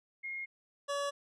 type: tone pair in turn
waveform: sine / 25% pulse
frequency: 2143 / 567.6 Hz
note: C7 / C#5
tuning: +41 / +41 cents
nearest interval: octave + major seventh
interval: 2300 cents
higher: first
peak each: -37 / -29 dBFS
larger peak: second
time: 0.23-0.46 / 0.88-1.11 s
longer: neither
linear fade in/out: 20 ms
effects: resampled to 22050 Hz